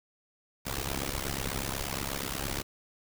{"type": "noise with amplitude modulation", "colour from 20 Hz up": "pink", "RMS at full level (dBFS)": -30, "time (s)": [0.65, 2.63], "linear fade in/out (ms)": 20, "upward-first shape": "sine", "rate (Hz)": 68.3, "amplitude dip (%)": 95, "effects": []}